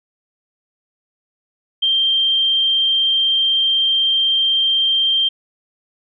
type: tone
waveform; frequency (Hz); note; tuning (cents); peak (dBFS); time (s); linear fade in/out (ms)
sine; 3164; G7; +15; -13; 1.82-5.29; 10
effects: none